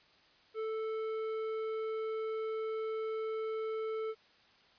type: tone with tanh clipping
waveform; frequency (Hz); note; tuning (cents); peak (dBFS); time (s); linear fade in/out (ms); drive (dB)
triangle; 440; A4; 0; -36; 0.54-4.15; 50; 15
effects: white hiss -64 dBFS RMS until 4.78 s + resampled to 11025 Hz